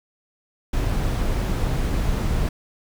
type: noise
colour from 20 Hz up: brown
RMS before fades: -22 dBFS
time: 0.73-2.49 s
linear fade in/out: 5 ms
effects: none